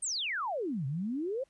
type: exponential two-way sweep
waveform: sine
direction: down then up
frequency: 9090 to 127.8 to 561 Hz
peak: -31 dBFS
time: 0.02-1.44 s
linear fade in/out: 10 ms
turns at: 0.86 s
effects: pink hiss -72 dBFS RMS until 1.49 s + resampled to 24000 Hz